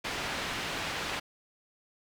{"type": "low-pass noise", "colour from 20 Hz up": "white", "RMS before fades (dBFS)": -35, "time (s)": [0.04, 1.2], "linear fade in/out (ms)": 10, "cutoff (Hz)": 3000, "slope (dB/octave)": 12, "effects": []}